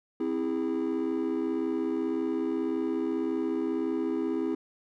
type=chord; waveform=triangle; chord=C augmented; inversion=none; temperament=just; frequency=261.6 / 327 / 408.8 Hz; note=C4 / E4 / G#4; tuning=0 / -14 / -27 cents; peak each=-29 / -27 / -30 dBFS; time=0.2-4.55 s; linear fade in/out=5 ms; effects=tanh soft clip ceiling -20 dBFS